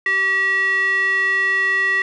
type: tone with band-pass filter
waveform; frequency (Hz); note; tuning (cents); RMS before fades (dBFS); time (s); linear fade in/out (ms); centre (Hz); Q
square; 385.4; G4; -29; -18; 0.06-2.02; 2; 2000; 8.2
effects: none